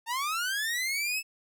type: linear sweep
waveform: sawtooth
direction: up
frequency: 890 to 2640 Hz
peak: -25 dBFS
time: 0.06-1.23 s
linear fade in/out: 50 ms
effects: none